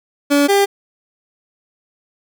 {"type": "tone pair in turn", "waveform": "30% pulse", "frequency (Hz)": [286.2, 399.3], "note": ["D4", "G4"], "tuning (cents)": [-45, 32], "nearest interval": "tritone", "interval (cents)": 577, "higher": "second", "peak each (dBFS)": -8, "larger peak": "neither", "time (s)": [[0.3, 0.48], [0.48, 0.66]], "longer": "neither", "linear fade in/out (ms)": 20, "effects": []}